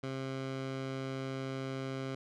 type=tone; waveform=15% pulse; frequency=133.4 Hz; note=C3; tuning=34 cents sharp; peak=-30 dBFS; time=0.03-2.15 s; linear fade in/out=5 ms; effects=low-pass 5000 Hz 12 dB/octave